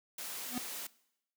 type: high-pass noise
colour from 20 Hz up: white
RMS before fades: -42 dBFS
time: 0.18-0.87 s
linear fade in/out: 5 ms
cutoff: 260 Hz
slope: 12 dB/octave
type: tone with exponential growth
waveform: square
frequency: 246.9 Hz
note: B3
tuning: in tune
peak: -32 dBFS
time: 0.45-0.58 s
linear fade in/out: 2 ms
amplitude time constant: 27 ms
effects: noise-tail reverb RT60 0.8 s tail -21 dB re dry